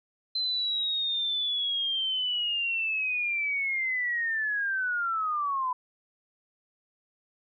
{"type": "linear sweep", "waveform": "sine", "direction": "down", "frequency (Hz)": [4090, 992], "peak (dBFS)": -26, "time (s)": [0.35, 5.73], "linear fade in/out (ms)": 5, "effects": []}